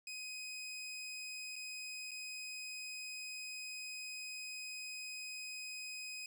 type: tone with dropouts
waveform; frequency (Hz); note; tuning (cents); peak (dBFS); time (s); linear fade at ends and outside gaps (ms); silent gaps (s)
20% pulse; 2511; D#7; +15; -39; 0.07-6.26; 2; 1.558-1.562 / 2.11-2.115
effects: none